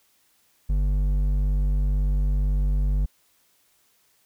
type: tone with hard clipping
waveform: sine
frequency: 49 Hz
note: G1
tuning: in tune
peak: -21 dBFS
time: 0.69-3.06 s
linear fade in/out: 10 ms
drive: 7 dB
effects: white hiss -64 dBFS RMS until 4.25 s